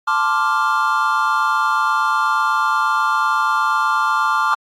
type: chord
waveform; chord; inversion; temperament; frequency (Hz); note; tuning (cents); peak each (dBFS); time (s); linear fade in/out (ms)
triangle; D minor seventh; second; equal; 880 / 1046.5 / 1174.7 / 1396.9; A5 / C6 / D6 / F6; 0 / 0 / 0 / 0; -20 / -20 / -17 / -18; 0.07-4.55; 10
effects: AAC 48 kbps